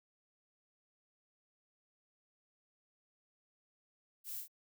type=noise with echo; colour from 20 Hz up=violet; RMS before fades=-44 dBFS; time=4.24-4.44 s; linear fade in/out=50 ms; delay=42 ms; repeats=1; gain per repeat=-4 dB; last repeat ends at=4.482 s; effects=none